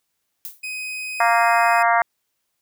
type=noise with exponential decay; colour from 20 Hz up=violet; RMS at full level=-29 dBFS; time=0.45-0.65 s; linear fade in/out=0 ms; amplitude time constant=42 ms
type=tone; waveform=40% pulse; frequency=2510 Hz; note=D#7; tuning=15 cents sharp; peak=-26 dBFS; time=0.63-1.83 s; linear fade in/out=10 ms
type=harmonic tone; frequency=232.4 Hz; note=A#3; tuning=5 cents flat; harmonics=3 / 4 / 5 / 6 / 7 / 8 / 9; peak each=-18 / -20 / -22 / -24 / -25 / -26 / -27 dBFS; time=1.2-2.02 s; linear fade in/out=2 ms
effects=white hiss -74 dBFS RMS until 2.61 s